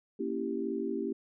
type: chord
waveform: sine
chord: A# diminished seventh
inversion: none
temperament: equal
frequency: 233.1 / 277.2 / 329.6 / 392 Hz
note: A#3 / C#4 / E4 / G4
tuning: 0 / 0 / 0 / 0 cents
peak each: -37 / -37 / -37 / -35 dBFS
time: 0.19-1.13 s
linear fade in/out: 10 ms
effects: none